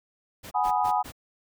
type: noise bursts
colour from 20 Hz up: pink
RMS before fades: -41 dBFS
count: 4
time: 0.43-1.122 s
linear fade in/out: 20 ms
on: 83 ms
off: 120 ms
type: chord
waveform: sine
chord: G# minor seventh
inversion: third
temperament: equal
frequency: 740 / 830.6 / 987.8 / 1244.5 Hz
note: F#5 / G#5 / B5 / D#6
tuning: 0 / 0 / 0 / 0 cents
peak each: -27 / -25 / -28 / -31 dBFS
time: 0.54-1.03 s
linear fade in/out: 20 ms
effects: none